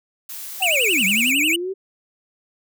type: noise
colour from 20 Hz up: blue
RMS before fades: -33 dBFS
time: 0.29-1.32 s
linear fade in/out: 5 ms
type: linear two-way sweep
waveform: sine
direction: down then up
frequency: 784 to 184.7 to 392.4 Hz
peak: -23 dBFS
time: 0.6-1.74 s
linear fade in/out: 20 ms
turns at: 1.05 s
type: tone with vibrato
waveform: square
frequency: 2562 Hz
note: E7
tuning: 50 cents flat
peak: -17 dBFS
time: 0.62-1.56 s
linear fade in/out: 5 ms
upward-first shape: triangle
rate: 11 Hz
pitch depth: 280 cents each way
effects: none